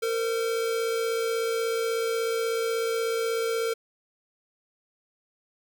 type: tone pair together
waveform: square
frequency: 456.3 / 512.7 Hz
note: A#4 / C5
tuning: -37 / -35 cents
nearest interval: major second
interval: 202 cents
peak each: -26 / -36 dBFS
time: 0.02-3.74 s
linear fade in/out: 10 ms
effects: none